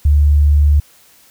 sine tone, 73.2 Hz, D2, 5 cents flat, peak -7 dBFS, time 0.05-0.8 s, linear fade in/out 5 ms, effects white hiss -48 dBFS RMS until 1.3 s

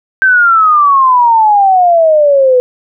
sine exponential sweep, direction down, 1568 to 493.9 Hz, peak -4 dBFS, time 0.22-2.6 s, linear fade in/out 0 ms, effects none

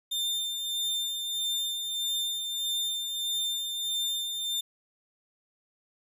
40% pulse tone with tremolo, 3598 Hz, A7, 38 cents sharp, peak -26 dBFS, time 0.11-4.61 s, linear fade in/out 10 ms, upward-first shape sine, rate 1.6 Hz, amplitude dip 40%, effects none

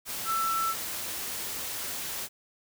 sine tone in noise, 1329 Hz, E6, 14 cents sharp, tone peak -26 dBFS, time 0.25-0.75 s, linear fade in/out 50 ms, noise white, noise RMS -35 dBFS, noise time 0.05-2.29 s, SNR +6 dB, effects none

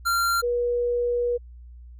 square / sine tone pair in turn, 1380 / 482.7 Hz, F6 / B4, -21 / -40 cents, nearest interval octave + tritone, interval 1819 cents, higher first, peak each -21 dBFS, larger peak neither, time 0.05-0.42 / 0.42-1.38 s, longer second, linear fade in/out 20 ms, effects added 60 Hz sine -41 dBFS peak until 1.99 s

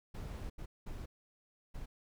brown noise bursts at uneven times, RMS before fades -43 dBFS, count 4, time 0.14-0.5 / 0.58-0.66 / 0.86-1.06 / 1.74-1.86 s, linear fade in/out 10 ms, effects none

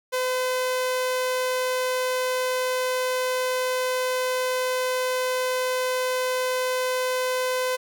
sawtooth tone, 509 Hz, C5, 48 cents flat, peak -19 dBFS, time 0.12-7.77 s, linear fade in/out 20 ms, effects none

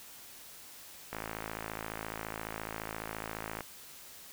click train, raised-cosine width 0.5 ms, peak -22 dBFS, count 136, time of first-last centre 1.13-3.607 s, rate 54.5 Hz, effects white hiss -51 dBFS RMS until 4.32 s

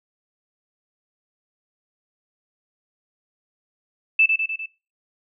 sine tone with echo, 2637 Hz, E7, in tune, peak -12 dBFS, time 4.19-4.26 s, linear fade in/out 5 ms, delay 100 ms, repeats 4, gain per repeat -4 dB, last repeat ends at 4.66 s, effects noise-tail reverb RT60 0.3 s tail -21 dB re dry

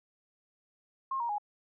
sine tone with pitch steps, 1069 / 941.4 / 829.1 Hz, C6 / A#5 / G#5, +37 / +17 / -3 cents, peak -30 dBFS, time 1.11-1.383 s, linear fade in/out 5 ms, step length 91 ms, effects none

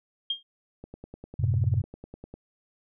sine tone with exponential decay, 3216 Hz, G7, 44 cents sharp, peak -22 dBFS, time 0.3-0.43 s, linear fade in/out 5 ms, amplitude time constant 27 ms
click train, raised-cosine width 2 ms, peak -28 dBFS, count 16, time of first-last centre 0.84-2.34 s, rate 10 Hz
sine chord, F# diminished, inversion none, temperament equal, 92.5 / 110 / 130.81 Hz, F#2 / A2 / C3, 0 / 0 / 0 cents, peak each -26 dBFS, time 1.39-1.82 s, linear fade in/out 10 ms
effects none

